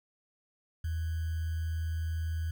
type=tone with sample-and-hold; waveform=sine; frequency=81.1 Hz; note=E2; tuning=28 cents flat; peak=-30 dBFS; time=0.84-2.51 s; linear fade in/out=5 ms; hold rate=1575 Hz; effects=none